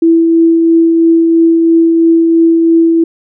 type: tone with tremolo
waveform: sine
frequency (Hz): 330.6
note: E4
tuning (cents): +5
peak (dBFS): -3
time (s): 0.02-3.04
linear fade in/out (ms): 5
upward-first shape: triangle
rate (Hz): 3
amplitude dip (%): 30
effects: none